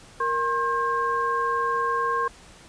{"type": "tone cluster", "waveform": "sine", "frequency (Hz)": [467.3, 1071, 1599], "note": ["A#4", "C6", "G6"], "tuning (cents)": [4, 40, 34], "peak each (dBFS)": [-29, -23, -30], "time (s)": [0.2, 2.28], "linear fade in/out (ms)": 5, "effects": ["pink hiss -49 dBFS RMS until 2.68 s", "resampled to 22050 Hz"]}